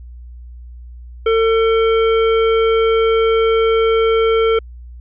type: tone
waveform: square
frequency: 450 Hz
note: A4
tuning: 39 cents sharp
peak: -12 dBFS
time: 1.26-4.59 s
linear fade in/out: 5 ms
effects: added 60 Hz sine -32 dBFS peak until 5 s + resampled to 8000 Hz